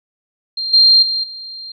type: tone with level steps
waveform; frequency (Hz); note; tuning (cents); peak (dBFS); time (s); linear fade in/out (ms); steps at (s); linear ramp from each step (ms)
sine; 4186; C8; 0; -19 / -6 / -16 / -28; 0.57-1.72; 5; 0.73 / 1.02 / 1.23; 10
effects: none